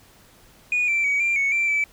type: tone with pitch steps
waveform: sine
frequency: 2458 / 2344 / 2263 / 2373 / 2216 / 2348 / 2311 Hz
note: D#7 / D7 / C#7 / D7 / C#7 / D7 / D7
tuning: -22 / -4 / +35 / +17 / -1 / -1 / -28 cents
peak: -17 dBFS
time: 0.72-1.84 s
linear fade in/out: 2 ms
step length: 160 ms
effects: tanh soft clip ceiling -16 dBFS + pink hiss -53 dBFS RMS until 1.92 s